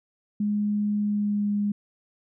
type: tone with pitch glide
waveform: sine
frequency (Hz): 207.7 to 205.3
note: G#3 to G#3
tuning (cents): 0 to -20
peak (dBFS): -22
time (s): 0.4-1.72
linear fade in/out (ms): 5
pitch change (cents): -20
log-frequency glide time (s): 0.99-1.52
effects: none